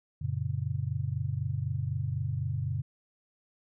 sine chord, F# major, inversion none, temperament equal with one note detuned, 92.5 / 116.54 / 140.44 Hz, F#2 / A#2 / C#3, 0 / 0 / +23 cents, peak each -34 / -33 / -33 dBFS, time 0.21-2.82 s, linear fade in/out 10 ms, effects none

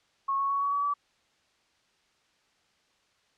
sine tone with pitch steps, 1095 / 1105.8 / 1116.7 / 1127.7 / 1138.9 / 1150.1 Hz, C#6 / C#6 / C#6 / C#6 / C#6 / D6, -22 / -5 / +12 / +29 / +46 / -37 cents, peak -25 dBFS, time 0.28-0.94 s, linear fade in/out 10 ms, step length 110 ms, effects white hiss -68 dBFS RMS until 3.37 s + low-pass 5000 Hz 12 dB/octave

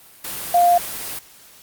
sine tone in noise, 701 Hz, F5, 6 cents sharp, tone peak -11 dBFS, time 0.54-0.78 s, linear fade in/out 5 ms, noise white, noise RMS -29 dBFS, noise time 0.24-1.19 s, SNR +15 dB, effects white hiss -47 dBFS RMS until 1.62 s + Opus 32 kbps

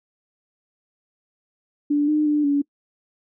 sine tone with pitch steps, 291.7 / 303 / 297.2 / 285 Hz, D4 / D#4 / D4 / C#4, -12 / -46 / +21 / +48 cents, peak -16 dBFS, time 1.9-2.62 s, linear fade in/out 10 ms, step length 180 ms, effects noise-tail reverb RT60 0.1 s tail -24 dB re dry

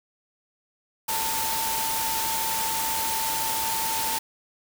sine tone in noise, 895 Hz, A5, 29 cents sharp, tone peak -29 dBFS, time 1.08-4.19 s, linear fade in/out 10 ms, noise white, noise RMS -28 dBFS, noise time 1.08-4.19 s, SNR -4 dB, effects none

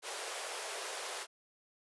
pink high-pass noise, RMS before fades -41 dBFS, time 0.02-1.27 s, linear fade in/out 50 ms, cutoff 410 Hz, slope 48 dB/octave, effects resampled to 24000 Hz

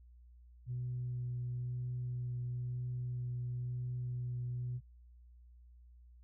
sine tone with vibrato, 123.47 Hz, B2, in tune, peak -35 dBFS, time 0.66-4.81 s, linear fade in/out 50 ms, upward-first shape triangle, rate 1 Hz, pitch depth 12 cents each way, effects tanh soft clip ceiling -32 dBFS + added 60 Hz sine -56 dBFS peak until 6.23 s

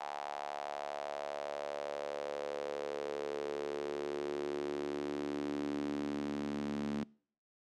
sawtooth tone with high-pass filter sweep, 72.5 Hz, D2, 22 cents flat, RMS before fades -39 dBFS, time 0-7.04 s, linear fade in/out 10 ms, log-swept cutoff 790 to 230 Hz, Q 4.9, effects noise-tail reverb RT60 0.5 s tail -25 dB re dry + low-pass 6000 Hz 12 dB/octave

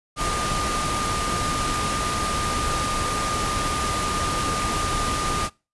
sine tone in noise, 1211 Hz, D#6, 47 cents flat, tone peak -26 dBFS, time 0.16-5.5 s, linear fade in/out 50 ms, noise pink, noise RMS -26 dBFS, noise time 0.16-5.5 s, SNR -3 dB, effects noise-tail reverb RT60 0.3 s tail -24 dB re dry + resampled to 24000 Hz

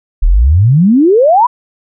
sine exponential sweep, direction up, 34.65 to 1027 Hz, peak -4 dBFS, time 0.22-1.47 s, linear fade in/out 10 ms, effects none

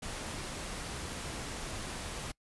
pink noise, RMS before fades -40 dBFS, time 0.02-2.32 s, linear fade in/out 10 ms, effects noise-tail reverb RT60 0.1 s tail -24 dB re dry + resampled to 24000 Hz

